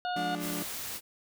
harmonic tone, 721 Hz, F#5, 45 cents flat, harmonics 1 / 2 / 4 / 5 / 6, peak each -31 / -37 / -43 / -45 / -47 dBFS, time 0.05-0.35 s, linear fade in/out 0 ms
35% pulse chord, D diminished, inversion first, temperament just, 176.2 / 211.4 / 293.7 Hz, F3 / Ab3 / D4, +16 / +31 / 0 cents, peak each -36 / -40 / -35 dBFS, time 0.16-0.63 s, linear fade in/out 5 ms
white noise, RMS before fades -38 dBFS, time 0.39-1.01 s, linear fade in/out 50 ms
effects none

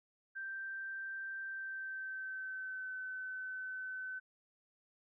sine tone with pitch glide, 1568 to 1519.8 Hz, G6 to F#6, 0 to +46 cents, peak -40 dBFS, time 0.35-4.2 s, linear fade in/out 20 ms, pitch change -54 cents, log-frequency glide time 1.45-2.93 s, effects none

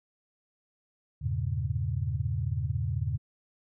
sine chord, E diminished seventh, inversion none, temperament equal with one note detuned, 82.41 / 100.52 / 116.54 / 138.59 Hz, E2 / G2 / Bb2 / Db3, 0 / +44 / 0 / 0 cents, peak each -33 dBFS, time 1.21-3.18 s, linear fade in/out 20 ms, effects none

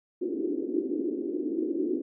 white band-pass noise, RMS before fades -30 dBFS, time 0.21-2.02 s, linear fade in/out 10 ms, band 280 to 370 Hz, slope 48 dB/octave, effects none

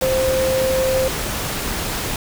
sine tone in noise, 523.3 Hz, C5, in tune, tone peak -16 dBFS, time 0.02-1.08 s, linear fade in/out 2 ms, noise pink, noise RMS -24 dBFS, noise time 0.01-2.16 s, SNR +5 dB, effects none

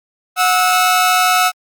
sawtooth tone pair together, 730.7 / 1302 Hz, F#5 / E6, -22 / -22 cents, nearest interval minor seventh, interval 1000 cents, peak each -10 dBFS, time 0.36-1.52 s, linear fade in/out 50 ms, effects Opus 32 kbps

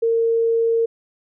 sine tone, 458.1 Hz, A#4, 30 cents flat, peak -15 dBFS, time 0.02-0.86 s, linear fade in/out 10 ms, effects none

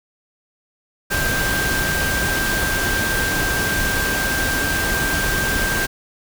sine tone in noise, 1580 Hz, G6, 13 cents sharp, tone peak -21 dBFS, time 1.1-5.87 s, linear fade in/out 20 ms, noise pink, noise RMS -22 dBFS, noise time 1.1-5.87 s, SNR -2 dB, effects none

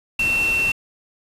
sine tone in noise, 2700 Hz, E7, 41 cents sharp, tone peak -17 dBFS, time 0.19-0.72 s, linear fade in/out 5 ms, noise pink, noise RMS -31 dBFS, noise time 0.19-0.72 s, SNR +11 dB, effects resampled to 32000 Hz

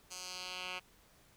10% pulse tone with band-pass filter sweep, 182.7 Hz, F#3, 22 cents flat, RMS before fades -44 dBFS, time 0.1-0.8 s, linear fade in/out 20 ms, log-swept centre 6700 to 2400 Hz, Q 1.7, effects pink hiss -65 dBFS RMS until 1.36 s

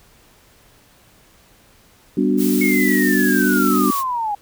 sine chord, G major seventh, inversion none, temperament equal, 196 / 246.9 / 293.7 / 370 Hz, G3 / B3 / D4 / F#4, 0 / 0 / 0 / 0 cents, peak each -20 / -19 / -19 / -22 dBFS, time 2.17-3.91 s, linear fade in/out 5 ms
blue noise, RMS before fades -27 dBFS, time 2.37-4.04 s, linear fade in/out 50 ms
sine linear sweep, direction down, 2190 to 803 Hz, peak -19 dBFS, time 2.61-4.35 s, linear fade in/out 5 ms
effects pink hiss -52 dBFS RMS until 4.41 s

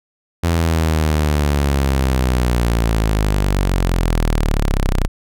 sawtooth linear sweep, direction down, 85 to 30.02 Hz, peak -10 dBFS, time 0.43-5.08 s, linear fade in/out 10 ms, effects none

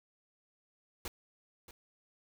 pink noise with echo, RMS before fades -40 dBFS, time 1.05-1.08 s, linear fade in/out 2 ms, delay 630 ms, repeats 1, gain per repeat -13 dB, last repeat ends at 1.71 s, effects none

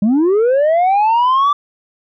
sine linear sweep, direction up, 193.5 to 1174.7 Hz, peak -7 dBFS, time 0.02-1.53 s, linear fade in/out 5 ms, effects tanh soft clip ceiling -9 dBFS

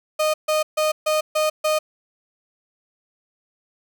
35% pulse tone bursts, 617 Hz, D#5, 15 cents flat, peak -16 dBFS, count 6, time 0.19-1.79 s, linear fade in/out 10 ms, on 150 ms, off 140 ms, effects none

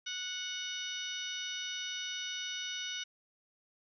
harmonic tone, 737 Hz, F#5, 7 cents flat, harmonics 2 / 3 / 4 / 5 / 6 / 7 / 8, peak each -45 / -46 / -41 / -42 / -54 / -52 / -45 dBFS, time 0.06-3.04 s, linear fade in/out 10 ms, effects none

